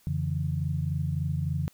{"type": "tone cluster", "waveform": "sine", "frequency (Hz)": [88.3, 141.2, 164.7], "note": ["F2", "C#3", "E3"], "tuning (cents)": [20, 32, -1], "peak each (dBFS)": [-31, -29, -32], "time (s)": [0.07, 1.68], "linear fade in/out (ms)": 0, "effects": ["white hiss -62 dBFS RMS until 1.73 s"]}